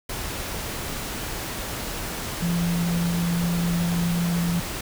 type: tone in noise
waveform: sine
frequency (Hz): 171.8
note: F3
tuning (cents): -28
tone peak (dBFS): -21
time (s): 2.42-4.6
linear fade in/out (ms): 5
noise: pink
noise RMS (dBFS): -31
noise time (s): 0.09-4.81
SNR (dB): +7
effects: none